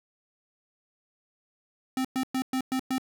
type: tone bursts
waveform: square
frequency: 260.5 Hz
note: C4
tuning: 7 cents flat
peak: -26 dBFS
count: 6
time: 1.97-2.982 s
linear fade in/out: 2 ms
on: 77 ms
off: 110 ms
effects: none